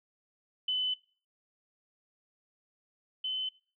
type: tone pair in turn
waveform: sine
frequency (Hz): 3017 / 3043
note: F#7 / F#7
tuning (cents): +33 / +48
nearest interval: unison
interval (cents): 15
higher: second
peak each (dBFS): -27 / -31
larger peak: first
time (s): 0.68-0.94 / 3.24-3.49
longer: first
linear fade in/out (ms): 5
effects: noise-tail reverb RT60 0.4 s tail -21 dB re dry